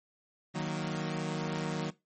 sawtooth chord, D# minor, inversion none, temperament equal, 155.56 / 185 / 233.1 Hz, D#3 / F#3 / A#3, 0 / 0 / 0 cents, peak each -31 / -32 / -36 dBFS, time 0.54-1.91 s, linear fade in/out 20 ms, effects noise-tail reverb RT60 0.2 s tail -18 dB re dry + MP3 32 kbps

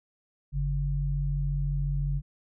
sine tone pair together, 47.19 / 141.4 Hz, F#1 / C#3, +35 / +35 cents, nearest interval octave + perfect fifth, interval 1900 cents, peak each -28 dBFS, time 0.52-2.22 s, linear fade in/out 50 ms, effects none

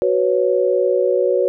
sine chord, F# suspended fourth, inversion none, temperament equal with one note detuned, 371.5 / 493.9 / 554.4 Hz, F#4 / B4 / C#5, +7 / 0 / 0 cents, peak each -18 dBFS, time 0.02-1.48 s, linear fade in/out 0 ms, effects none

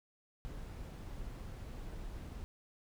brown noise, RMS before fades -45 dBFS, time 0.45-2.44 s, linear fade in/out 0 ms, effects none

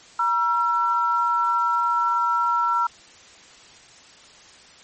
sine tone pair together, 954 / 1349.2 Hz, A#5 / E6, +40 / +40 cents, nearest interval tritone, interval 600 cents, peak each -22 / -20 dBFS, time 0.19-2.87 s, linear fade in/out 5 ms, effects white hiss -48 dBFS RMS until 4.83 s + MP3 32 kbps

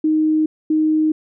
sine tone pair in turn, 311.1 / 311.1 Hz, D#4 / D#4, 0 / 0 cents, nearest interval unison, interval 0 cents, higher neither, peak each -13 dBFS, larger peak neither, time 0.04-0.46 / 0.7-1.12 s, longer neither, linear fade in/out 5 ms, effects none

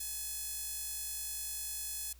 sawtooth tone with high-pass filter, 850 Hz, G#5, 40 cents sharp, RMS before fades -40 dBFS, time 0-2.13 s, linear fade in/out 5 ms, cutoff 8200 Hz, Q 0.76, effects added 60 Hz sine -55 dBFS peak until 2.19 s + white hiss -64 dBFS RMS until 2.19 s

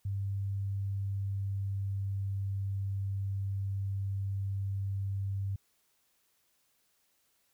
sine tone with pitch glide, 98.8 to 98.17 Hz, G2 to G2, +14 to +3 cents, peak -31 dBFS, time 0.05-5.56 s, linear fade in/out 5 ms, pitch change -11 cents, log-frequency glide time 0.62-2.55 s, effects white hiss -73 dBFS RMS until 7.53 s

